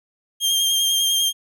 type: tone with vibrato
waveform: sawtooth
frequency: 3201 Hz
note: G7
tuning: 36 cents sharp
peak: -14 dBFS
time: 0.4-1.33 s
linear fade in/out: 50 ms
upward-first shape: sine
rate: 10 Hz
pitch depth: 21 cents each way
effects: none